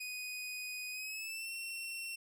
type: tone with pitch glide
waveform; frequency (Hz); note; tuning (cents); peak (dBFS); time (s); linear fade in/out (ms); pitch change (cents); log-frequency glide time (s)
sawtooth; 2489 to 2714; D#7 to E7; 0 to +50; -37; 0-2.16; 10; +150; 0.91-1.51
effects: none